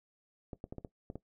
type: clicks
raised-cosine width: 2 ms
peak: -28 dBFS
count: 7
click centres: 0.532 / 0.641 / 0.725 / 0.783 / 0.848 / 1.101 / 1.156 s
effects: noise-tail reverb RT60 0.1 s tail -17 dB re dry